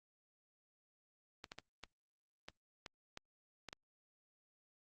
clicks, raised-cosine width 0.2 ms, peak -29 dBFS, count 9, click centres 1.442 / 1.519 / 1.586 / 1.837 / 2.485 / 2.862 / 3.174 / 3.687 / 3.729 s, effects Opus 32 kbps

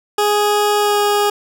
20% pulse tone with pitch glide, 415.3 to 412.4 Hz, G#4 to G#4, 0 to -12 cents, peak -8 dBFS, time 0.18-1.3 s, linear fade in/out 5 ms, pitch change -12 cents, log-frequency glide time 0.78-0.99 s, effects none

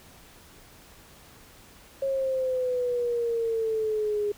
sine exponential sweep, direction down, 546 to 410.7 Hz, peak -24 dBFS, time 2.02-4.32 s, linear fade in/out 5 ms, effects pink hiss -52 dBFS RMS until 4.37 s

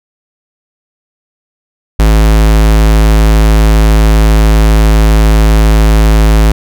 square tone, 53.7 Hz, A1, 41 cents flat, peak -4 dBFS, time 1.99-6.52 s, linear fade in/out 5 ms, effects none

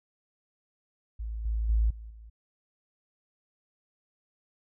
sine tone with level steps, 55 Hz, A1, in tune, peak -32 / -26 / -21 / -40 / -45 dBFS, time 1.19-2.3 s, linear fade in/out 10 ms, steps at 1.45 / 1.69 / 1.9 / 2.1 s, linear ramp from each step 5 ms, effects none

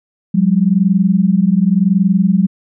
sine tone pair together, 180 / 200.9 Hz, F#3 / G3, -47 / +43 cents, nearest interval major second, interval 190 cents, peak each -12 dBFS, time 0.34-2.47 s, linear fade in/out 10 ms, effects none

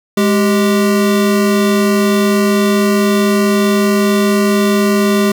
square tone pair together, 207.7 / 392.1 Hz, G#3 / G4, 0 / 0 cents, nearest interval major seventh, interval 1100 cents, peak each -12 / -15 dBFS, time 0.17-5.32 s, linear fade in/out 5 ms, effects none

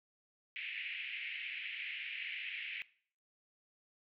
white band-pass noise, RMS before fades -43 dBFS, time 0.56-2.82 s, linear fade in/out 0 ms, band 2000 to 2800 Hz, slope 48 dB/octave, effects noise-tail reverb RT60 0.5 s tail -19 dB re dry

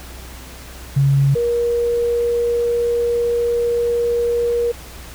sine tone pair in turn, 138.59 / 474.3 Hz, C#3 / A#4, 0 / +30 cents, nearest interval octave + major sixth, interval 2130 cents, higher second, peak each -11 / -15 dBFS, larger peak first, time 0.96-1.35 / 1.35-4.72 s, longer second, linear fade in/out 10 ms, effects added 62 Hz sine -36 dBFS peak until 5.14 s + pink hiss -38 dBFS RMS until 5.14 s

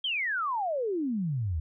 sine exponential sweep, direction down, 3285 to 73.5 Hz, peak -27 dBFS, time 0.04-1.6 s, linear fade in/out 5 ms, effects none

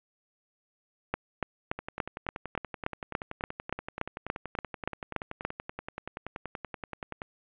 two click trains, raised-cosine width 0.5 ms, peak -13 / -21 dBFS, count 16 / 58, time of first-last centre 1.14-5.45 / 1.79-7.219 s, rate 3.48 / 10.5 Hz, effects resampled to 8000 Hz + 9-bit

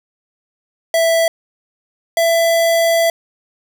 square tone pair in turn, 660 / 666.9 Hz, E5 / E5, +2 / +20 cents, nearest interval unison, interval 18 cents, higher second, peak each -12 dBFS, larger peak neither, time 0.94-1.28 / 2.17-3.1 s, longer second, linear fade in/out 2 ms, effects none

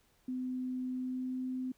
sine tone with pitch glide, 254.7 to 256.5 Hz, C4 to C4, -46 to -34 cents, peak -34 dBFS, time 0.28-1.72 s, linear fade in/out 5 ms, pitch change +12 cents, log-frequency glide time 0.93-1.39 s, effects pink hiss -70 dBFS RMS until 1.77 s

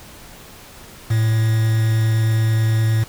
triangle tone with quantisation, 111.3 Hz, A2, 20 cents sharp, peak -12 dBFS, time 1.1-3.04 s, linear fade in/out 10 ms, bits 5, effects pink hiss -41 dBFS RMS until 3.08 s

